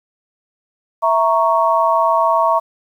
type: chord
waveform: sine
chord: A# diminished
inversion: second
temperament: equal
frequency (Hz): 659.3 / 932.3 / 1108.7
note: E5 / A#5 / C#6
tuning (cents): 0 / 0 / 0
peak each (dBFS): -16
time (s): 1.02-2.6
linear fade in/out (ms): 20
effects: 8-bit